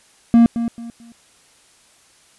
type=tone with echo; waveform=triangle; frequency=233.1 Hz; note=A#3; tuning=in tune; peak=-5 dBFS; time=0.34-0.46 s; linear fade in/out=0 ms; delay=220 ms; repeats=3; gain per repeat=-11 dB; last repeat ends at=1.12 s; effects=white hiss -53 dBFS RMS until 2.38 s + resampled to 24000 Hz